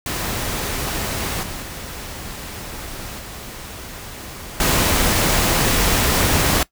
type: noise with level steps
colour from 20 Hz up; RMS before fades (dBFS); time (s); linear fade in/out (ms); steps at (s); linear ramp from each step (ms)
pink; -24 / -30 / -32 / -34 / -17; 0.06-6.63; 2; 1.43 / 1.62 / 3.19 / 4.6; 2
effects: noise-tail reverb RT60 0.1 s tail -19 dB re dry